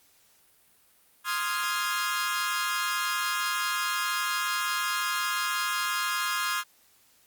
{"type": "chord", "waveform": "sawtooth", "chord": "F minor seventh", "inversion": "second", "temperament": "equal", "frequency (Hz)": [1046.5, 1244.5, 1396.9, 1661.2], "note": ["C6", "Eb6", "F6", "Ab6"], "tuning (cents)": [0, 0, 0, 0], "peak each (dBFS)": -29, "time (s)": [1.24, 6.64], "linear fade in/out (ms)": 50, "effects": ["white hiss -62 dBFS RMS until 7.26 s", "Opus 48 kbps"]}